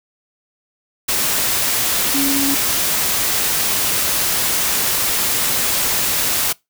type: tone in noise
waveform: sine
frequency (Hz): 277.2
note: C#4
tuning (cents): 0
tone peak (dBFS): -18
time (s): 2.14-2.55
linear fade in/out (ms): 10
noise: white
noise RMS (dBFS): -18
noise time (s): 1.08-6.53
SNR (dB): -3
effects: noise-tail reverb RT60 0.2 s tail -24 dB re dry